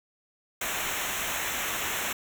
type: noise with comb filter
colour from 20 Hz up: pink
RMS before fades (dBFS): -31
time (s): 0.61-2.13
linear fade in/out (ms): 5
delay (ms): 0.21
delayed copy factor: -0.85
effects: none